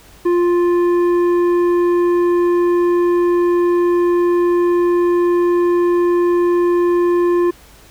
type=tone with tanh clipping; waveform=triangle; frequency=349.7 Hz; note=F4; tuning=2 cents sharp; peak=-13 dBFS; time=0.25-7.51 s; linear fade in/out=10 ms; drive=13 dB; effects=added 50 Hz sine -47 dBFS peak until 7.9 s + pink hiss -45 dBFS RMS until 7.9 s